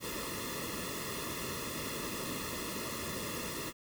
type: noise with comb filter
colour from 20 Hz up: pink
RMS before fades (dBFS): -39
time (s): 0-3.73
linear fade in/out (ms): 50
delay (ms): 1.3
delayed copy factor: -1
effects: none